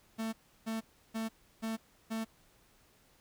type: tone bursts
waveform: 45% pulse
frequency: 223.2 Hz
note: A3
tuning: 25 cents sharp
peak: -34 dBFS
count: 5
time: 0.18-2.25 s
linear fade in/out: 20 ms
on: 150 ms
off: 330 ms
effects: pink hiss -66 dBFS RMS until 3.2 s